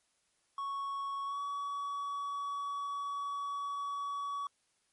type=tone with pitch glide; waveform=triangle; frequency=1108.7 to 1132.7 Hz; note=C#6 to C#6; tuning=0 to +37 cents; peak=-33 dBFS; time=0.58-4.47 s; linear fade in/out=2 ms; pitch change=+37 cents; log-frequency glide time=1.25-1.4 s; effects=white hiss -75 dBFS RMS until 4.92 s + MP3 48 kbps